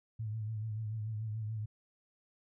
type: tone with vibrato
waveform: sine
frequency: 108.9 Hz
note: A2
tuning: 17 cents flat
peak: -35 dBFS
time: 0.19-1.66 s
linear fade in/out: 10 ms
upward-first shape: triangle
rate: 6.9 Hz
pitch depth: 67 cents each way
effects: none